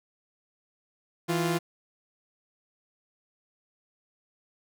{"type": "tone pair together", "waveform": "sawtooth", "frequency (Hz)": [164.8, 349.2], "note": ["E3", "F4"], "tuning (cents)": [0, 0], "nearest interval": "octave + minor second", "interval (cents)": 1300, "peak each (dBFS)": -24, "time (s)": [1.28, 1.59], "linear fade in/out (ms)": 20, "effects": []}